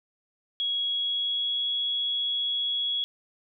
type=tone with pitch glide; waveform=sine; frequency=3322 to 3345 Hz; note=G#7 to G#7; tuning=0 to +12 cents; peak=-25 dBFS; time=0.6-3.04 s; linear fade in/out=0 ms; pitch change=+12 cents; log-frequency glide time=0.79-1.67 s; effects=none